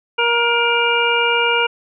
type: harmonic tone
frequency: 471.6 Hz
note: A#4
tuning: 20 cents sharp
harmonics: 1 / 2 / 3 / 5 / 6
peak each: -20 / -20 / -20 / -20 / -20 dBFS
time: 0.18-1.67 s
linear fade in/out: 10 ms
effects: none